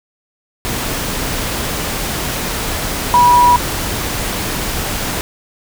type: tone in noise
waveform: sine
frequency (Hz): 974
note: B5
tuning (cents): -24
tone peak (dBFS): -6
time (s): 3.14-3.56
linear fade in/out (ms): 0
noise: pink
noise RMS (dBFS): -20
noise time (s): 0.65-5.21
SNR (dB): +11
effects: none